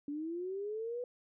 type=linear sweep; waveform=sine; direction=up; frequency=283 to 497.2 Hz; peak=-36 dBFS; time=0.08-1.04 s; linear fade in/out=2 ms; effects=none